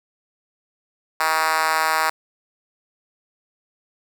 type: tone with high-pass filter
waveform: 5% pulse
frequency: 158.9 Hz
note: D#3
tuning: 37 cents sharp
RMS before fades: -20 dBFS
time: 1.2-2.1 s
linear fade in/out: 2 ms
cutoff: 910 Hz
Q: 1.6
effects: none